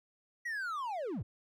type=linear sweep; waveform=triangle; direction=down; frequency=1951 to 70.5 Hz; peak=-33 dBFS; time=0.45-1.23 s; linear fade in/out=10 ms; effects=none